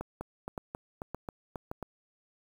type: two click trains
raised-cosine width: 1 ms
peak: -22 / -23 dBFS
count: 4 / 7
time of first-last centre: 0.01-1.715 / 0.21-1.827 s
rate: 1.76 / 3.71 Hz
effects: 8-bit